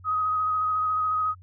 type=tone with vibrato; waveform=sine; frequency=1259 Hz; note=D#6; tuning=20 cents sharp; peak=-22 dBFS; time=0.04-1.35 s; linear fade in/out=50 ms; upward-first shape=square; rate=14 Hz; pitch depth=12 cents each way; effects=added 91 Hz sine -46 dBFS peak until 1.42 s